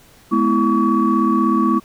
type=tone cluster; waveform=sine; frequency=212 / 248.3 / 328.3 / 1132 Hz; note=G#3 / B3 / E4 / C#6; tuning=+36 / +9 / -7 / +36 cents; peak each=-18 dBFS; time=0.31-1.8 s; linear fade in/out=20 ms; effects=tanh soft clip ceiling -4 dBFS + pink hiss -49 dBFS RMS until 1.84 s